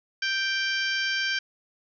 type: harmonic tone with a mistuned harmonic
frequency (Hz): 784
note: G5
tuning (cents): 0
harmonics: 2 / 3 / 4 / 5 / 6 / 7 / 8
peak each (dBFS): -27 / -32 / -32 / -43 / -34 / -36 / -43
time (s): 0.22-1.39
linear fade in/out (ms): 5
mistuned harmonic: 8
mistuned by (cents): -23
effects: none